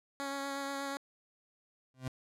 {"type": "tone with vibrato", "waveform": "10% pulse", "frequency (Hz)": 277.2, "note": "C#4", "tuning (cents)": 0, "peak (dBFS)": -28, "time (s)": [0.2, 0.97], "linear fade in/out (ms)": 0, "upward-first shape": "sine", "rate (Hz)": 8.3, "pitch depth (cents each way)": 14}
{"type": "tone with exponential growth", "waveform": "30% pulse", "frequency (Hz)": 129.4, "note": "C3", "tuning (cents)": -19, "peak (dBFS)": -30, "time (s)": [1.94, 2.08], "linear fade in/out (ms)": 2, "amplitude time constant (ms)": 30}
{"effects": ["low-pass 11000 Hz 12 dB/octave"]}